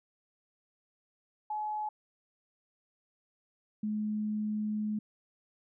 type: tone pair in turn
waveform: sine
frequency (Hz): 850 / 212.5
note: G#5 / G#3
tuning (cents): +40 / +40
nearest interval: 2 octaves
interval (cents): 2400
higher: first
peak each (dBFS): -32 / -30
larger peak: second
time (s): 1.5-1.89 / 3.83-4.99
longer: second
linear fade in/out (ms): 5
effects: none